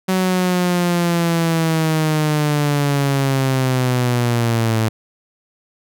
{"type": "linear sweep", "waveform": "sawtooth", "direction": "down", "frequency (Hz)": [187.9, 110], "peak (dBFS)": -11, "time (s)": [0.08, 4.89], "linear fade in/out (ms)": 10, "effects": []}